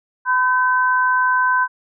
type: tone pair together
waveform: sine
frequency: 1008.1 / 1535 Hz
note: B5 / G6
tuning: +35 / -37 cents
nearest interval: perfect fifth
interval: 728 cents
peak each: -16 / -17 dBFS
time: 0.25-1.68 s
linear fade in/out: 50 ms
effects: none